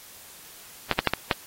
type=clicks; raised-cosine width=0.3 ms; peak=-4 dBFS; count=5; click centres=0.913 / 0.99 / 1.073 / 1.136 / 1.312 s; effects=white hiss -47 dBFS RMS until 1.46 s + AAC 48 kbps